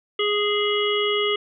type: harmonic tone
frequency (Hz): 415.3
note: G#4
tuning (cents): 0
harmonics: 1 / 3 / 5 / 7 / 8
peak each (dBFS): -22 / -28 / -28 / -26 / -29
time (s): 0.19-1.36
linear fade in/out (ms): 5
effects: none